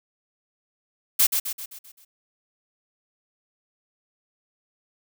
blue noise with echo, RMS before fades -17 dBFS, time 1.19-1.27 s, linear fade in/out 10 ms, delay 130 ms, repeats 6, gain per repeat -6 dB, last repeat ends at 2.05 s, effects none

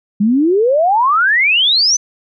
sine exponential sweep, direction up, 196.6 to 6210 Hz, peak -9 dBFS, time 0.2-1.97 s, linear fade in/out 10 ms, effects none

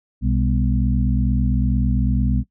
harmonic tone with a mistuned harmonic, 62.3 Hz, B1, 16 cents sharp, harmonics 1 / 2 / 3 / 4, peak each -19 / -22 / -24 / -25 dBFS, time 0.21-2.44 s, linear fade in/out 50 ms, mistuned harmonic 3, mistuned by +120 cents, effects noise-tail reverb RT60 0.1 s tail -17 dB re dry

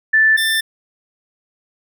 sine / 25% pulse tone pair in turn, 1760 / 1779.4 Hz, A6 / A6, 0 / +19 cents, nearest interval unison, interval 19 cents, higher second, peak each -9 / -11 dBFS, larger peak first, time 0.13-0.37 / 0.37-0.61 s, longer neither, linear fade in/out 10 ms, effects none

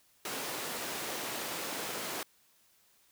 pink high-pass noise, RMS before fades -38 dBFS, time 0.25-2.23 s, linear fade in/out 2 ms, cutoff 300 Hz, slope 12 dB/octave, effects white hiss -67 dBFS RMS until 3.11 s

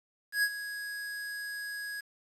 square tone with ADSR envelope, 1661.2 Hz, G#6, in tune, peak -24 dBFS, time 0.32-2.01 s, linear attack 110 ms, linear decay 57 ms, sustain -13 dB, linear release 11 ms, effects resampled to 32000 Hz + 9-bit

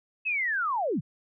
sine linear sweep, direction down, 2637 to 103.83 Hz, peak -25 dBFS, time 0.25-1.01 s, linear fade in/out 20 ms, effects none

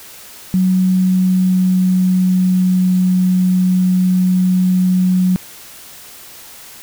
sine tone with pitch glide, 185.6 to 183.68 Hz, F#3 to F#3, +6 to -12 cents, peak -10 dBFS, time 0.54-5.36 s, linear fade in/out 0 ms, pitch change -18 cents, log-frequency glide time 0.72-3.01 s, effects white hiss -37 dBFS RMS until 6.82 s

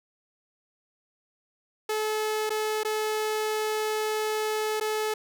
sawtooth tone with dropouts, 430.9 Hz, A4, 36 cents flat, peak -22 dBFS, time 1.89-5.14 s, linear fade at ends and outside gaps 5 ms, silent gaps 2.495-2.503 / 2.834-2.848 / 4.8-4.809 s, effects none

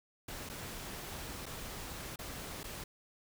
pink noise with dropouts, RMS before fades -44 dBFS, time 0.28-2.84 s, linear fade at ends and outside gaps 5 ms, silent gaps 0.491-0.496 / 1.458-1.463 / 2.16-2.189 / 2.633-2.64 s, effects none

